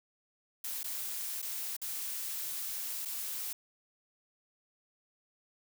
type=noise with dropouts; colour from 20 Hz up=blue; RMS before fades=-38 dBFS; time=0.64-3.53 s; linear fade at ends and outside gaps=5 ms; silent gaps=0.832-0.841 / 1.418-1.425 / 1.767-1.816 / 3.051-3.055 s; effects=none